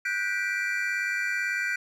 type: chord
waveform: triangle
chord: G major seventh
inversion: third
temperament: just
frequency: 1470 / 1568 / 1960 / 2352 Hz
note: F#6 / G6 / B6 / D7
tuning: -12 / 0 / -14 / +2 cents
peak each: -30 dBFS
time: 0.05-1.76 s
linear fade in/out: 5 ms
effects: none